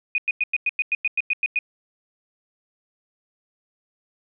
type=tone bursts; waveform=sine; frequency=2480 Hz; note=D#7; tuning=6 cents flat; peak=-18 dBFS; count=12; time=0.15-1.589 s; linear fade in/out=2 ms; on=31 ms; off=97 ms; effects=none